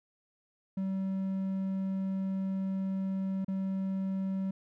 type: tone with dropouts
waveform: triangle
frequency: 191.7 Hz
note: G3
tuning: 38 cents flat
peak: -28 dBFS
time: 0.77-4.51 s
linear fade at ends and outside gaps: 5 ms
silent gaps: 3.447-3.481 s
effects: none